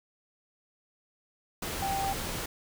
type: tone in noise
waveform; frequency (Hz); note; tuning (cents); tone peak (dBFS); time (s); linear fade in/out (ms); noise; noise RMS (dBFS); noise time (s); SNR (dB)
sine; 784; G5; 0; -29; 1.82-2.13; 5; pink; -35; 1.62-2.46; +3
effects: none